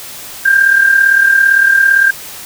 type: tone with amplitude modulation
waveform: sine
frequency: 1592 Hz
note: G6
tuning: 26 cents sharp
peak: -3 dBFS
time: 0.45-2.11 s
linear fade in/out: 10 ms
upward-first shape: sine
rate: 37.7 Hz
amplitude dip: 60%
effects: white hiss -29 dBFS RMS until 2.45 s